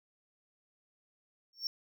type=tone with exponential growth; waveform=triangle; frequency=5460 Hz; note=F8; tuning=40 cents flat; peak=-27 dBFS; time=1.53-1.67 s; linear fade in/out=1 ms; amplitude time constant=29 ms; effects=none